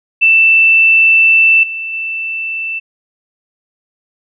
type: tone with level steps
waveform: sine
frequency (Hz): 2661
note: E7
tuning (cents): +16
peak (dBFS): -5 / -19 / -17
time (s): 0.21-2.8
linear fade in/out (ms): 20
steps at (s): 1.63 / 1.93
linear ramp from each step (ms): 5
effects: none